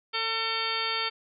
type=harmonic tone; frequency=450 Hz; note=A4; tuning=39 cents sharp; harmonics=1 / 2 / 3 / 4 / 5 / 6 / 7 / 8 / 10; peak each=-39 / -38 / -33 / -39 / -34 / -38 / -34 / -37 / -34 dBFS; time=0.13-1.1 s; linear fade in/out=20 ms; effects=none